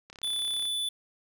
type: click train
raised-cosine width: 0.2 ms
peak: -29 dBFS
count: 20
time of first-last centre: 0.1-0.654 s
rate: 34.3 Hz
type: tone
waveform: square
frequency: 3481 Hz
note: A7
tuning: 19 cents flat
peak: -29 dBFS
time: 0.23-0.89 s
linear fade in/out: 5 ms
effects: none